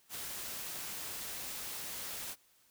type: noise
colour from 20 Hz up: white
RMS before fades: -42 dBFS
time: 0.09-2.36 s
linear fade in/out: 50 ms
effects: white hiss -68 dBFS RMS until 2.7 s